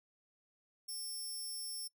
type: tone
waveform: 15% pulse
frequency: 5400 Hz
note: E8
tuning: 41 cents sharp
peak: -35 dBFS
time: 0.88-1.88 s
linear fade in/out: 10 ms
effects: noise-tail reverb RT60 0.1 s tail -23 dB re dry